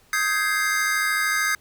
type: chord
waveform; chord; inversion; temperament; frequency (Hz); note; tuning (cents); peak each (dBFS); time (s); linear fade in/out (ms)
square; Ab major seventh; second; equal with one note detuned; 1256.1 / 1568 / 1661.2 / 2093; Eb6 / G6 / Ab6 / C7; +16 / 0 / 0 / 0; -28 / -27 / -27 / -26; 0.13-1.55; 2
effects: pink hiss -57 dBFS RMS until 1.6 s